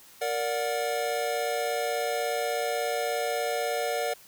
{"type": "chord", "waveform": "square", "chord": "Bb augmented", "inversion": "none", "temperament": "just", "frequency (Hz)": [466.2, 582.7, 728.4], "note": ["Bb4", "D5", "F#5"], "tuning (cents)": [0, -14, -27], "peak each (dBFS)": -32, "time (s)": [0.21, 4.14], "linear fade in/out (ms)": 10, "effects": ["white hiss -53 dBFS RMS until 4.27 s"]}